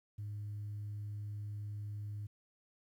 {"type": "tone", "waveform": "sine", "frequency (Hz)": 103.83, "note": "G#2", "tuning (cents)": 0, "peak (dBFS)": -38, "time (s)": [0.18, 2.27], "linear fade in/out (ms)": 10, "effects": ["tanh soft clip ceiling -37 dBFS", "12-bit"]}